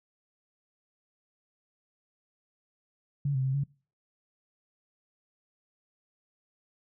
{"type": "tone with pitch steps", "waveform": "sine", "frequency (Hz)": [141.9, 131.5, 132.8, 140.6], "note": ["C#3", "C3", "C3", "C#3"], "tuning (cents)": [41, 9, 26, 25], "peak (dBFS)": -25, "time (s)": [3.25, 3.638], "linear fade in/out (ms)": 5, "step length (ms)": 97, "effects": ["noise-tail reverb RT60 0.4 s tail -25 dB re dry"]}